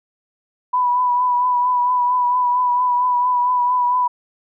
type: tone with vibrato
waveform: sine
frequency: 987.8 Hz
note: B5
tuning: in tune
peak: -14 dBFS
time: 0.73-4.08 s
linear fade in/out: 10 ms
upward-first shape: triangle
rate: 4.4 Hz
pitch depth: 33 cents each way
effects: none